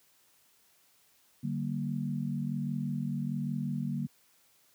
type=chord; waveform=sine; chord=G minor; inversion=second; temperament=equal with one note detuned; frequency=146.83 / 191.85 / 233.1 Hz; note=D3 / G3 / Bb3; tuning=0 / -37 / 0 cents; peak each=-34 / -36 / -35 dBFS; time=1.43-4.07 s; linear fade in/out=10 ms; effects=white hiss -66 dBFS RMS until 4.74 s + high-pass 60 Hz 12 dB/octave